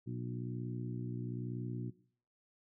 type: harmonic tone with a mistuned harmonic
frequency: 61 Hz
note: B1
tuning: 21 cents flat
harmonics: 2 / 3 / 4 / 5 / 6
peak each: -40 / -44 / -46 / -48 / -50 dBFS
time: 0.06-1.91 s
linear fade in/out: 20 ms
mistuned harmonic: 6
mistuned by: -26 cents
effects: noise-tail reverb RT60 0.5 s tail -18 dB re dry